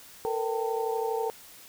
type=tone cluster; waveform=sine; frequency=447.9 / 480.2 / 780 / 899 Hz; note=A4 / B4 / G5 / A5; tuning=+31 / -49 / -9 / +37 cents; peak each=-29 / -34 / -35 / -34 dBFS; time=0.25-1.3 s; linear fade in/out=0 ms; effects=white hiss -50 dBFS RMS until 1.68 s